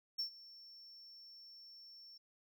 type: tone with ADSR envelope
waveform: triangle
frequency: 5430 Hz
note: F8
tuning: 50 cents flat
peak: -33 dBFS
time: 0.18-2.18 s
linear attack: 16 ms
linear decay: 100 ms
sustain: -20 dB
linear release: 9 ms
effects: none